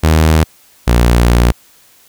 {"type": "tone pair in turn", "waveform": "sawtooth", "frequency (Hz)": [79.1, 59.28], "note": ["D#2", "A#1"], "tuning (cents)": [29, 30], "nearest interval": "perfect fourth", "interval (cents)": 499, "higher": "first", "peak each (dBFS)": -3, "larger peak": "neither", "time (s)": [[0.03, 0.44], [0.87, 1.52]], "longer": "second", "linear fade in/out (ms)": 10, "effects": ["white hiss -47 dBFS RMS until 2.08 s"]}